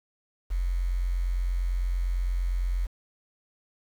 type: tone with quantisation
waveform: sine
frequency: 44.4 Hz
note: F1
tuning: 29 cents sharp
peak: -24 dBFS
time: 0.5-2.87 s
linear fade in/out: 20 ms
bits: 8
effects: none